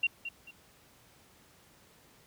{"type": "tone with echo", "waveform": "sine", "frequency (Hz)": 2760, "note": "F7", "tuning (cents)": -21, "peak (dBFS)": -24, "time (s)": [0.03, 0.07], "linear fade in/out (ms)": 5, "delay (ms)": 220, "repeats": 2, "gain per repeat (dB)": -11, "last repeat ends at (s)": 0.51, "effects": ["pink hiss -61 dBFS RMS until 2.26 s", "high-pass 60 Hz 12 dB/octave"]}